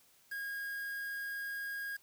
triangle tone with quantisation, 1632 Hz, G#6, 31 cents flat, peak -36 dBFS, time 0.31-1.97 s, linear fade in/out 10 ms, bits 8, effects white hiss -66 dBFS RMS until 2.02 s

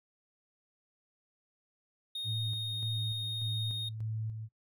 triangle tone, 3708 Hz, A#7, 10 cents flat, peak -33 dBFS, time 2.15-3.89 s, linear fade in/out 5 ms
sine tone with tremolo, 110 Hz, A2, in tune, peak -33 dBFS, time 2.24-4.49 s, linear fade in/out 50 ms, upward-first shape square, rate 1.7 Hz, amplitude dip 45%
effects noise-tail reverb RT60 0.1 s tail -22 dB re dry

